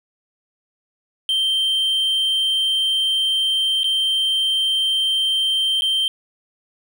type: tone with dropouts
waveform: triangle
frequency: 3136 Hz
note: G7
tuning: in tune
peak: -15 dBFS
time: 1.29-6.08 s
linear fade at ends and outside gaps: 1 ms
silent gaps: 3.833-3.842 / 5.81-5.82 s
effects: none